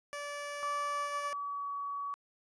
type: tone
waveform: 15% pulse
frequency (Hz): 579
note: D5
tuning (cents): -25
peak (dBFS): -32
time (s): 0.13-1.33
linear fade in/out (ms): 0
type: tone with pitch glide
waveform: sine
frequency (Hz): 1159 to 1132.5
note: D6 to C#6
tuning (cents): -23 to +37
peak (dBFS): -35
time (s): 0.63-2.14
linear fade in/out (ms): 0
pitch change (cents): -40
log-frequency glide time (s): 0.87-1.69
effects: resampled to 22050 Hz